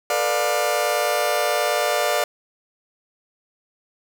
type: chord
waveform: sawtooth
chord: B half-diminished seventh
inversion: third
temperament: just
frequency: 444.5 / 493.9 / 592.7 / 711.2 Hz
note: A4 / B4 / D5 / F5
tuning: +18 / 0 / +16 / +31 cents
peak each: -24 / -24 / -18 / -20 dBFS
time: 0.1-2.24 s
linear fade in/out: 2 ms
effects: none